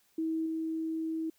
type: tone with level steps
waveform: sine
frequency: 321.8 Hz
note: E4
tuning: 42 cents flat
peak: -29 / -31 dBFS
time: 0.18-1.3 s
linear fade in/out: 5 ms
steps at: 0.46 s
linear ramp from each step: 2 ms
effects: white hiss -69 dBFS RMS until 1.38 s